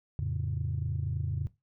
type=chord; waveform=sine; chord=F augmented; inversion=none; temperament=equal with one note detuned; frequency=86.35 / 110 / 138.59 Hz; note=F2 / A2 / C#3; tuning=-19 / 0 / 0 cents; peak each=-33 / -34 / -32 dBFS; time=0.19-1.47 s; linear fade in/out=0 ms; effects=noise-tail reverb RT60 0.2 s tail -17 dB re dry + tanh soft clip ceiling -22 dBFS